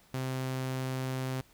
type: tone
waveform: sawtooth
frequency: 130.4 Hz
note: C3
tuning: 5 cents flat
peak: -28 dBFS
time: 0.14-1.41 s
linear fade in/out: 2 ms
effects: pink hiss -62 dBFS RMS until 1.53 s